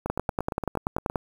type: two click trains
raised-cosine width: 1 ms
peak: -11 / -15 dBFS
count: 12 / 10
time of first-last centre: 0.1-1.158 / 0.06-1.099 s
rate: 10.4 / 8.66 Hz
effects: 7-bit